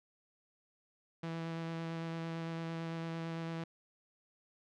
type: tone with vibrato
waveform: sawtooth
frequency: 164.81 Hz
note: E3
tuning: in tune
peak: -34 dBFS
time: 1.23-3.64 s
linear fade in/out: 5 ms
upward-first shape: square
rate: 8.9 Hz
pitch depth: 8 cents each way
effects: low-pass 4000 Hz 12 dB/octave